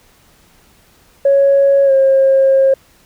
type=tone with pitch glide; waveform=sine; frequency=554.4 to 537.7 Hz; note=C#5 to C5; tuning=0 to +47 cents; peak=-6 dBFS; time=1.25-2.74 s; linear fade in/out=5 ms; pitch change=-53 cents; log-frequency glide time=1.85-1.92 s; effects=tanh soft clip ceiling -3 dBFS + pink hiss -50 dBFS RMS until 3.05 s